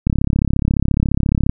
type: click train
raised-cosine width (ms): 5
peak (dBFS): -3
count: 50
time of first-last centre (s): 0.07-1.494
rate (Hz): 34.4
effects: none